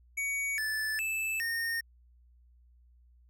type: tone with pitch steps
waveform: square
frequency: 2250 / 1747 / 2629 / 1839 Hz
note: C#7 / A6 / E7 / A#6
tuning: +25 / -13 / -5 / -24 cents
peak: -31 dBFS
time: 0.17-1.81 s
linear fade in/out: 10 ms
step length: 410 ms
effects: added 60 Hz sine -58 dBFS peak until 3.29 s